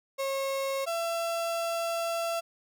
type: tone pair in turn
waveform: 35% pulse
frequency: 543 / 672.1 Hz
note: C#5 / E5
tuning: -36 / +33 cents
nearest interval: major third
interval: 369 cents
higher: second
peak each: -27 dBFS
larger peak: neither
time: 0.18-0.86 / 0.86-2.41 s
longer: second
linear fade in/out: 20 ms
effects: none